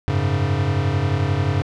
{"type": "chord", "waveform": "square", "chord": "F# suspended second", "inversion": "none", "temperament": "equal", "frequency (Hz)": [92.5, 103.83, 138.59], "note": ["F#2", "G#2", "C#3"], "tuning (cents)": [0, 0, 0], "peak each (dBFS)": -23, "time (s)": [0.08, 1.62], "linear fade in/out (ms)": 0, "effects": ["low-pass 4000 Hz 12 dB/octave"]}